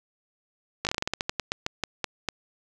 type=slowing click train; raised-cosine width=0.2 ms; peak=-9 dBFS; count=17; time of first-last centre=0.85-2.287 s; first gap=18 ms; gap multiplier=1.19; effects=none